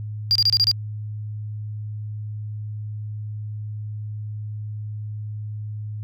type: tone bursts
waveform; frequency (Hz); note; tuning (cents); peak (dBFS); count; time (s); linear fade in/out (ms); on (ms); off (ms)
sine; 4785; D8; +32; -13; 6; 0.31-0.714; 0; 44; 28
effects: tanh soft clip ceiling -10 dBFS + added 106 Hz sine -28 dBFS peak until 6.03 s